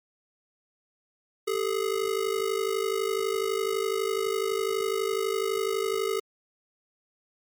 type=ring-modulated tone; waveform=square; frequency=417.8 Hz; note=G#4; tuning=10 cents sharp; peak=-23 dBFS; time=1.47-6.2 s; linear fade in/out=10 ms; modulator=26 Hz; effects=MP3 96 kbps